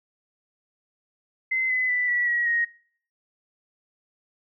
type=tone with pitch steps; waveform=sine; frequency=2058 / 2020 / 1983.3 / 1947 / 1911.3 / 1876.3 Hz; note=C7 / B6 / B6 / B6 / A#6 / A#6; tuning=-29 / +39 / +7 / -25 / +43 / +11 cents; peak=-21 dBFS; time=1.51-2.65 s; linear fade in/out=10 ms; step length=190 ms; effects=noise-tail reverb RT60 0.5 s tail -20 dB re dry